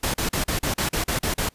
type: noise bursts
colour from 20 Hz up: pink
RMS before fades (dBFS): -24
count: 10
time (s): 0.03-1.49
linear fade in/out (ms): 5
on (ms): 110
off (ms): 40
effects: pink hiss -58 dBFS RMS until 1.54 s + resampled to 32000 Hz